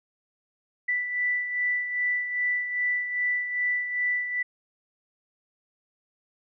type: beating tone pair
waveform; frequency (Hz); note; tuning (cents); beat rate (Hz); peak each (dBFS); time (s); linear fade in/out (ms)
sine; 1975.5 / 1978; B6 / B6; 0 / +2; 2.5; -25 / -33; 0.88-4.43; 10
effects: none